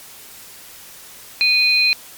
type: tone pair together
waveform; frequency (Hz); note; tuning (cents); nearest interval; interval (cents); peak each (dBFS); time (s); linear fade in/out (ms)
sine; 2472 / 4124; D#7 / C8; -12 / -26; major sixth; 886; -14 / -16; 1.41-1.93; 0
effects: white hiss -40 dBFS RMS until 2.17 s + MP3 96 kbps